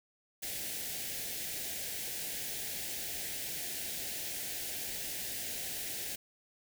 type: band-stop noise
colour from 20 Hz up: white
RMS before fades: -39 dBFS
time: 0.42-6.16 s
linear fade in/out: 10 ms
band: 800 to 1600 Hz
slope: 48 dB/octave
effects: none